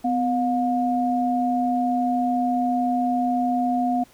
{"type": "tone pair together", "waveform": "sine", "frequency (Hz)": [252.1, 714], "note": ["B3", "F5"], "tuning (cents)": [36, 38], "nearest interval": "octave + tritone", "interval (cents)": 1802, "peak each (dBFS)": -22, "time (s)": [0.04, 4.04], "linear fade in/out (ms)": 10, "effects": ["pink hiss -54 dBFS RMS until 4.13 s"]}